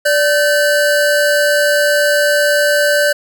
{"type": "tone pair together", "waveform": "square", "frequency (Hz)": [584.4, 1535], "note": ["D5", "G6"], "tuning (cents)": [-9, -37], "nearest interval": "octave + perfect fourth", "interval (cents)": 1672, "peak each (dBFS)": [-13, -15], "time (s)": [0.05, 3.13], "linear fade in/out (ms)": 10, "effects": ["8-bit"]}